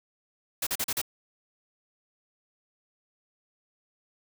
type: noise bursts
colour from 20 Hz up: white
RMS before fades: -29 dBFS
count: 5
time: 0.62-1.016 s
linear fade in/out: 5 ms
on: 48 ms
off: 39 ms
effects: none